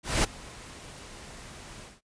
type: noise with ADSR envelope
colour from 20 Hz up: pink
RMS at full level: -23 dBFS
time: 0.03-2.01 s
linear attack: 210 ms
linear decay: 12 ms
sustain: -22 dB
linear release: 190 ms
effects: noise-tail reverb RT60 0.1 s tail -20 dB re dry + resampled to 22050 Hz